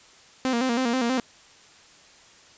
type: tone with vibrato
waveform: sawtooth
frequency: 246.9 Hz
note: B3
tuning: in tune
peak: -18 dBFS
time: 0.45-1.2 s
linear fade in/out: 0 ms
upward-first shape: square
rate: 6.2 Hz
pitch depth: 88 cents each way
effects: white hiss -52 dBFS RMS until 2.57 s + resampled to 16000 Hz